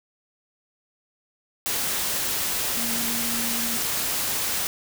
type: tone in noise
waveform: sine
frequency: 233 Hz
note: A#3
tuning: 1 cent flat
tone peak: -32 dBFS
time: 2.77-3.77 s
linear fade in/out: 0 ms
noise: white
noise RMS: -26 dBFS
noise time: 1.66-4.67 s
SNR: -9 dB
effects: none